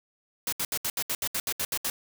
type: noise bursts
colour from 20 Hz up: white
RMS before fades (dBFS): -29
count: 12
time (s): 0.47-1.9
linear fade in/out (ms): 2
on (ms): 55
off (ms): 70
effects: none